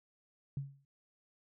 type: tone with exponential decay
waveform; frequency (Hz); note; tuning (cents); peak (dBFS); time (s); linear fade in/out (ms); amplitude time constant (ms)
sine; 138.59; C#3; 0; -32; 0.57-0.85; 2; 59
effects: none